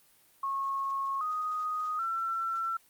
sine tone with pitch steps, 1092 / 1246 / 1346 Hz, C#6 / D#6 / E6, -26 / +2 / +36 cents, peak -29 dBFS, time 0.43-2.77 s, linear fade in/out 5 ms, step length 780 ms, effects white hiss -63 dBFS RMS until 2.89 s + Opus 32 kbps

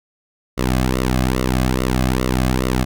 sawtooth tone with flanger, 63.6 Hz, C2, 48 cents flat, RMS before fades -18 dBFS, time 0.57-2.85 s, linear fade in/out 20 ms, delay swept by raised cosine 1.2 to 2.2 ms, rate 2.4 Hz, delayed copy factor -0.85, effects none

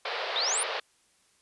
pink band-pass noise, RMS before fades -33 dBFS, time 0.05-0.8 s, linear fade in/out 5 ms, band 440 to 4600 Hz, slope 48 dB/octave
sine exponential sweep, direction up, 3505 to 9956 Hz, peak -26 dBFS, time 0.36-0.63 s, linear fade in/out 0 ms
effects white hiss -66 dBFS RMS until 1.41 s + resampled to 24000 Hz

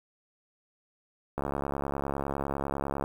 click train, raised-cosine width 1 ms, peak -17 dBFS, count 117, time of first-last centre 1.38-3.04 s, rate 69.9 Hz, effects 8-bit

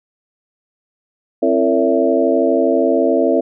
sine tone cluster, 264.9 / 336.9 / 455.7 / 569 / 662 Hz, C4 / E4 / A#4 / C#5 / E5, +22 / +38 / -39 / +45 / +7 cents, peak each -18 dBFS, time 1.42-3.41 s, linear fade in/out 10 ms, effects none

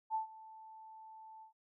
sine tone with ADSR envelope, 880 Hz, A5, in tune, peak -31 dBFS, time 0.1-1.53 s, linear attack 46 ms, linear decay 120 ms, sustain -20 dB, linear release 110 ms, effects none

